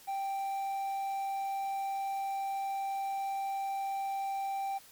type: tone with quantisation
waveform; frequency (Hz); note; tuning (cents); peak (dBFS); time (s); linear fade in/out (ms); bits
triangle; 784; G5; 0; -30; 0.07-4.79; 20; 10
effects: white hiss -56 dBFS RMS until 4.91 s + MP3 96 kbps